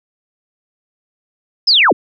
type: linear sweep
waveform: sine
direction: down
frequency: 5310 to 120.5 Hz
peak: -7 dBFS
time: 1.67-1.93 s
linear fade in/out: 10 ms
effects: none